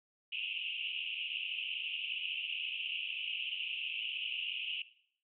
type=band-pass noise; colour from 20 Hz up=pink; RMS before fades=-39 dBFS; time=0.32-4.82 s; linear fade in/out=5 ms; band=2600 to 3000 Hz; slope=96 dB/octave; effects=noise-tail reverb RT60 0.6 s tail -17 dB re dry